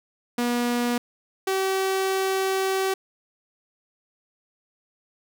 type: tone pair in turn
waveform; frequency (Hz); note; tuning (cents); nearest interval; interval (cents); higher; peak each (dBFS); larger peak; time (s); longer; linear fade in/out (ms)
sawtooth; 241.3 / 383; B3 / G4; -40 / -40; minor sixth; 800; second; -18; neither; 0.38-0.98 / 1.47-2.94; second; 5
effects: none

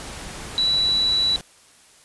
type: tone in noise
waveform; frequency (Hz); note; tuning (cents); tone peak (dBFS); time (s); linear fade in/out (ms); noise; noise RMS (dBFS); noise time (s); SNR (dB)
sine; 3941; B7; -4; -17; 0.58-1.36; 0; pink; -35; 0-1.41; +15
effects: white hiss -52 dBFS RMS until 2.04 s + resampled to 24000 Hz

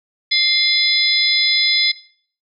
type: tone cluster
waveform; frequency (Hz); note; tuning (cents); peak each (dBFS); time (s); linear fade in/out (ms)
sine; 2101 / 3460 / 4075 / 5050; C7 / A7 / C8 / D#8; +7 / -30 / -47 / +25; -19; 0.31-1.92; 10
effects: noise-tail reverb RT60 0.5 s tail -17 dB re dry

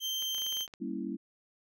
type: tone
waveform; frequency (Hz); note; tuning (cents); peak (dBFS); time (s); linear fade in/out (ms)
35% pulse; 3136; G7; 0; -30; 0-0.67; 50
type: clicks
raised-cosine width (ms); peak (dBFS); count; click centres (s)
0.2; -29; 10; 0.224 / 0.347 / 0.382 / 0.42 / 0.465 / 0.525 / 0.57 / 0.608 / 0.678 / 0.738
type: chord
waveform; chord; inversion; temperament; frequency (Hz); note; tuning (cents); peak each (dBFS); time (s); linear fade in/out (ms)
sine; G diminished seventh; none; equal; 196 / 233.1 / 277.2 / 329.6; G3 / Bb3 / Db4 / Fb4; 0 / 0 / 0 / 0; -39; 0.8-1.17; 20
effects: none

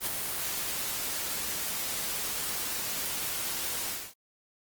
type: noise with ADSR envelope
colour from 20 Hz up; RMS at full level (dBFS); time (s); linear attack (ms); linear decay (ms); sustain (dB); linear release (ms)
white; -28; 0-4.14; 67; 3; -5; 250
effects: Opus 24 kbps

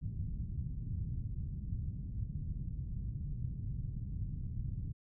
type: low-pass noise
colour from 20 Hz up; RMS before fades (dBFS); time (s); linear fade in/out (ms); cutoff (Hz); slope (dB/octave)
white; -39; 0.01-4.93; 20; 140; 24
effects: none

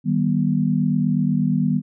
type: chord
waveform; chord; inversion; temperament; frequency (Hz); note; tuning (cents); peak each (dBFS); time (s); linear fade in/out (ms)
sine; Eb augmented; none; just; 155.56 / 194.45 / 243.1; Eb3 / G3 / B3; 0 / -14 / -27; -21; 0.04-1.82; 50
effects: none

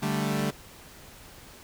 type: chord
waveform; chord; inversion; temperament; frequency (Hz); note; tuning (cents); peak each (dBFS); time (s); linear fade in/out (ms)
sawtooth; D suspended fourth; none; equal; 146.83 / 196 / 220; D3 / G3 / A3; 0 / 0 / 0; -26; 0.02-0.51; 10
effects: pink hiss -49 dBFS RMS until 1.63 s

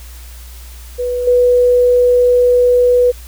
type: tone with level steps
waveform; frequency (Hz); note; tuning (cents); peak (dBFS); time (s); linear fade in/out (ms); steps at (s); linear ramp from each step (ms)
sine; 492.1; B4; -6; -15 / -7; 0.98-3.12; 20; 1.27; 5
effects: added 60 Hz sine -31 dBFS peak until 3.27 s + white hiss -40 dBFS RMS until 3.27 s

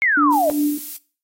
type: exponential sweep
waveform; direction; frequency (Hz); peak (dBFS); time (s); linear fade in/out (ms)
sine; down; 2217 to 579; -14; 0.02-0.5; 0
type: tone with tremolo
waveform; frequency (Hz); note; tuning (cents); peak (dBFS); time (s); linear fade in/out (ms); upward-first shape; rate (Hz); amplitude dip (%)
sine; 293.7; D4; 0; -14; 0.17-0.78; 5; sine; 2.7; 80
type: noise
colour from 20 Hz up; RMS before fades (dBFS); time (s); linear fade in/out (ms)
violet; -30; 0.32-0.97; 5
effects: noise-tail reverb RT60 0.4 s tail -20 dB re dry + AAC 48 kbps

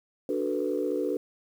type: chord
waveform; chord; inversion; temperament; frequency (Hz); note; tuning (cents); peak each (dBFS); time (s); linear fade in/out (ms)
sine; B minor seventh; first; equal; 293.7 / 370 / 440 / 493.9; D4 / F#4 / A4 / B4; 0 / 0 / 0 / 0; -31; 0.29-1.17; 2
effects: tanh soft clip ceiling -16 dBFS + 9-bit

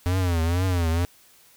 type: tone with vibrato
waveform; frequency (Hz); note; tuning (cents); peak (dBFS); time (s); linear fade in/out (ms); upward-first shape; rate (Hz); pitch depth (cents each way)
square; 87.31; F2; 0; -21; 0.06-1.05; 0; triangle; 2.1; 150
effects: white hiss -55 dBFS RMS until 1.56 s

